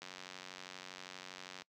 click train, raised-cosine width 0.2 ms, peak -29 dBFS, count 149, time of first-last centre 0.02-1.62 s, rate 92.5 Hz, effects noise-tail reverb RT60 0.1 s tail -24 dB re dry + high-pass 150 Hz 12 dB/octave

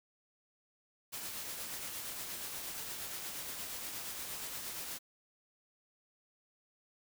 white noise with tremolo, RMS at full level -41 dBFS, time 1.12-4.99 s, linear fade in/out 20 ms, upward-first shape triangle, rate 8.5 Hz, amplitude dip 35%, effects none

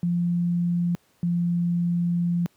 sine tone pair in turn, 173.6 / 173 Hz, F3 / F3, -10 / -16 cents, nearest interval unison, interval 6 cents, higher first, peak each -20 dBFS, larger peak neither, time 0.03-0.95 / 1.23-2.46 s, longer second, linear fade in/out 0 ms, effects pink hiss -63 dBFS RMS until 2.56 s + high-pass 100 Hz 12 dB/octave

